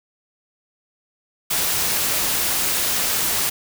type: noise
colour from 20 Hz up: white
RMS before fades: -21 dBFS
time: 1.5-3.5 s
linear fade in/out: 10 ms
effects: none